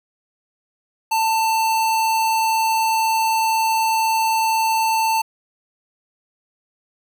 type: tone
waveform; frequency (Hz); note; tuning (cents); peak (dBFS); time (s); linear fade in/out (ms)
square; 891; A5; +22; -17; 1.11-5.22; 10
effects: none